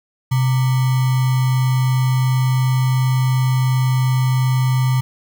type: tone with sample-and-hold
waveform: sine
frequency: 128.6 Hz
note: C3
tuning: 30 cents flat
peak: -13 dBFS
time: 0.31-5.01 s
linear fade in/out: 10 ms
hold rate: 1050 Hz
effects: none